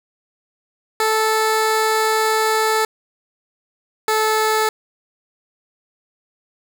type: tone pair in turn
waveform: 15% pulse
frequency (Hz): 438.1 / 435.3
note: A4 / A4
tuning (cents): -7 / -19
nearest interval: unison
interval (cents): 12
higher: first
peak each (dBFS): -9 / -9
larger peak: neither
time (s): 1-2.85 / 4.08-4.69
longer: first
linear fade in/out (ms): 2
effects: none